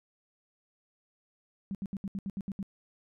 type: tone bursts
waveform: sine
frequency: 196 Hz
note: G3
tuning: in tune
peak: -32 dBFS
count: 9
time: 1.71-2.628 s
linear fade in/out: 0 ms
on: 38 ms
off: 72 ms
effects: none